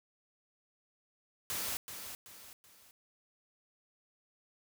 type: noise with echo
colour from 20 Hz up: white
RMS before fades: -37 dBFS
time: 1.5-1.77 s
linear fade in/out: 0 ms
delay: 380 ms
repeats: 3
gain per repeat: -8 dB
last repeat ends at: 2.91 s
effects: none